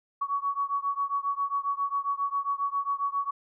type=beating tone pair; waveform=sine; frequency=1120 / 1127.4 Hz; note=C#6 / C#6; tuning=+18 / +29 cents; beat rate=7.4 Hz; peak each=-29 / -30 dBFS; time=0.21-3.31 s; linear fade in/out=10 ms; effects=none